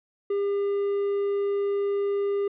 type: tone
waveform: triangle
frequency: 401.9 Hz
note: G4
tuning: 43 cents sharp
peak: -21 dBFS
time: 0.3-2.48 s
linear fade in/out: 5 ms
effects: resampled to 8000 Hz